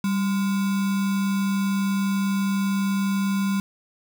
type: tone with sample-and-hold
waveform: sine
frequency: 196 Hz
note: G3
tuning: in tune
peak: -20 dBFS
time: 0.04-3.6 s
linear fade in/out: 2 ms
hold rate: 1225 Hz
effects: none